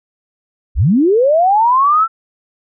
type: linear sweep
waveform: sine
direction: up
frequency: 37.41 to 1355 Hz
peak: -8 dBFS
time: 0.75-2.08 s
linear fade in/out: 50 ms
effects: none